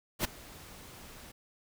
pink noise with ADSR envelope, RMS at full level -28 dBFS, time 0.19-1.32 s, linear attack 58 ms, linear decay 7 ms, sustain -22 dB, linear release 11 ms, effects none

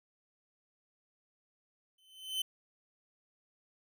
45% pulse tone with exponential growth, 3057 Hz, G7, 44 cents flat, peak -29 dBFS, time 1.98-2.42 s, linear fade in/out 5 ms, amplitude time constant 94 ms, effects none

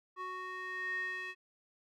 square tone with band-pass filter sweep, 370 Hz, F#4, in tune, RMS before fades -40 dBFS, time 0.16-1.35 s, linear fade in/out 50 ms, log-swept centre 1300 to 2200 Hz, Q 7.4, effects none

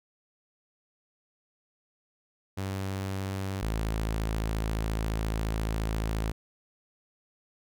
sawtooth tone pair in turn, 96.6 / 54.37 Hz, G2 / A1, -25 / -20 cents, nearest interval minor seventh, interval 995 cents, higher first, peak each -27 / -24 dBFS, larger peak second, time 2.57-3.62 / 3.62-6.32 s, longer second, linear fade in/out 10 ms, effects none

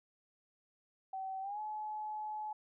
sine tone with pitch glide, 765 to 853.7 Hz, G5 to G#5, -42 to +47 cents, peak -38 dBFS, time 1.13-2.53 s, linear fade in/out 5 ms, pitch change +189 cents, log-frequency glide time 1.41-1.6 s, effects none

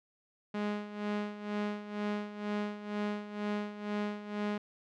sawtooth tone with tremolo, 207.7 Hz, G#3, in tune, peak -27 dBFS, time 0.54-4.58 s, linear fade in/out 5 ms, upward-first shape sine, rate 2.1 Hz, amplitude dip 75%, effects low-pass 3000 Hz 12 dB/octave

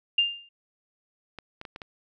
sine tone with exponential decay, 2801 Hz, F7, 4 cents sharp, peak -16 dBFS, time 0.18-0.49 s, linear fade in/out 5 ms, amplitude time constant 67 ms
clicks, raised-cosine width 0.3 ms, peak -23 dBFS, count 5, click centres 1.387 / 1.614 / 1.652 / 1.761 / 1.818 s
effects none

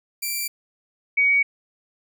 5% pulse / sine tone pair in turn, 2349 / 2252 Hz, D7 / C#7, 0 / +27 cents, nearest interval minor second, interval 73 cents, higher first, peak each -15 dBFS, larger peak neither, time 0.22-0.48 / 1.17-1.43 s, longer neither, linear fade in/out 10 ms, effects none

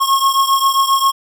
square beating tone pair, 1084 / 1091.5 Hz, C#6 / C#6, -39 / -27 cents, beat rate 7.5 Hz, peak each -14 / -17 dBFS, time 0-1.12 s, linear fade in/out 20 ms, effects none

